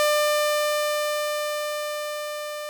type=tone with level ramp; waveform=sawtooth; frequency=597 Hz; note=D5; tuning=28 cents sharp; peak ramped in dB=-14 to -27 dBFS; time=0-2.69 s; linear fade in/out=0 ms; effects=none